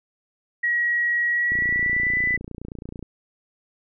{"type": "tone with pitch glide", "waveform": "sine", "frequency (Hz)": [1908, 1991.3], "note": ["A#6", "B6"], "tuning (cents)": [40, 14], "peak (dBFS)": -19, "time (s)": [0.63, 2.37], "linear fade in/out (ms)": 10, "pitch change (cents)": 74, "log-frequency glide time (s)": [1.28, 2.17]}
{"type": "click train", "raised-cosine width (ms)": 3, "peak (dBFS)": -22, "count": 45, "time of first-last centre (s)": [1.52, 3.027], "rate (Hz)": 29.2}
{"effects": []}